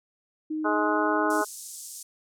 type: tone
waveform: sine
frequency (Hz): 310.5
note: D#4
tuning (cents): -3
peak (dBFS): -27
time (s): 0.5-1.42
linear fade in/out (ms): 10
type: harmonic tone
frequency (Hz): 210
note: G#3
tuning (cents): +19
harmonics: 2 / 3 / 4 / 5 / 6 / 7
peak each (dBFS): -30 / -30 / -30 / -30 / -30 / -30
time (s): 0.64-1.45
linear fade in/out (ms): 20
type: band-pass noise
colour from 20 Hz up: pink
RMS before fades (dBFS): -41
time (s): 1.3-2.03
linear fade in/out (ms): 5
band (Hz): 6200 to 11000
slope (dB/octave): 24
effects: none